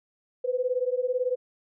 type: beating tone pair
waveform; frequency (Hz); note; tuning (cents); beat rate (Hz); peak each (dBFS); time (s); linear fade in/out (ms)
sine; 493.9 / 511.9; B4 / C5; 0 / -38; 18; -27; 0.44-1.36; 10
effects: none